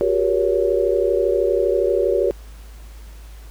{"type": "tone cluster", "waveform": "sine", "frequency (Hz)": [367.7, 400.3, 475, 561], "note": ["F#4", "G4", "A#4", "C#5"], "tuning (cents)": [-11, 36, 33, 21], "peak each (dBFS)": -21, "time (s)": [0.01, 2.31], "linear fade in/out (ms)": 0, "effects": ["added 53 Hz sine -36 dBFS peak until 3.5 s", "pink hiss -49 dBFS RMS until 3.5 s"]}